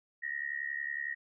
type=tone with amplitude modulation; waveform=sine; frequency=1878 Hz; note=A#6; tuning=12 cents sharp; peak=-30 dBFS; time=0.22-1.15 s; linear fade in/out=20 ms; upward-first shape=sine; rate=70.9 Hz; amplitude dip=90%; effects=none